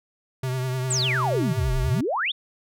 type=tone with vibrato; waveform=square; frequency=128.8 Hz; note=C3; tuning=27 cents flat; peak=-25 dBFS; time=0.43-2.01 s; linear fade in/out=5 ms; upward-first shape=triangle; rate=9.9 Hz; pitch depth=46 cents each way
type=exponential two-way sweep; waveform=sine; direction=down then up; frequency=8660 to 31.73 to 3761 Hz; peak=-22 dBFS; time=0.9-2.32 s; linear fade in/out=10 ms; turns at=1.77 s
effects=none